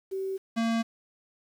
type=tone pair in turn; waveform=sine / square; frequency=384 / 228.3 Hz; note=G4 / A#3; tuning=-36 / -36 cents; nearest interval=major sixth; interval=900 cents; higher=first; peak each=-29 / -25 dBFS; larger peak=second; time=0.11-0.38 / 0.56-0.83 s; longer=neither; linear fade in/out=20 ms; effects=low-pass 6000 Hz 12 dB/octave + 9-bit